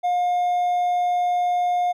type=tone with hard clipping; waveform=triangle; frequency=713 Hz; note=F5; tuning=36 cents sharp; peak=-19 dBFS; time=0.03-1.93 s; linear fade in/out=20 ms; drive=5 dB; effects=none